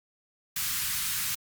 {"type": "band-stop noise", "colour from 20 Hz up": "white", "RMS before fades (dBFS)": -30, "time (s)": [0.56, 1.35], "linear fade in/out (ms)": 5, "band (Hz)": [190, 1200], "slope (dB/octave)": 24, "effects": ["Opus 48 kbps"]}